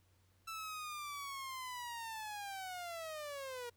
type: linear sweep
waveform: sawtooth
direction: down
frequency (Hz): 1331 to 471.8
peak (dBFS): -39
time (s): 0.47-3.7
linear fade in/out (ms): 10
effects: added 92 Hz sine -70 dBFS peak until 3.76 s + pink hiss -75 dBFS RMS until 3.76 s